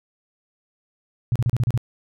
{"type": "tone bursts", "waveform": "sine", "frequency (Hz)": 120, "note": "B2", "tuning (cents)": -49, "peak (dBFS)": -16, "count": 7, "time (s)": [1.32, 1.776], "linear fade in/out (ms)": 0, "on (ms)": 36, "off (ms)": 34, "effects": []}